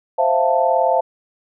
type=chord; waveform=sine; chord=F major seventh; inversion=second; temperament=equal with one note detuned; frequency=523.3 / 659.3 / 698.5 / 884.6 Hz; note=C5 / E5 / F5 / A5; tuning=0 / 0 / 0 / +9 cents; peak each=-19 dBFS; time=0.18-1.01 s; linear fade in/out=10 ms; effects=none